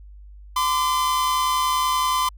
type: tone pair together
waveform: 45% pulse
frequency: 1024.2 / 1174.7 Hz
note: C6 / D6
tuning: -37 / 0 cents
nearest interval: major second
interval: 237 cents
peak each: -20 / -25 dBFS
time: 0.56-2.29 s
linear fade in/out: 5 ms
effects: added 50 Hz sine -40 dBFS peak until 2.37 s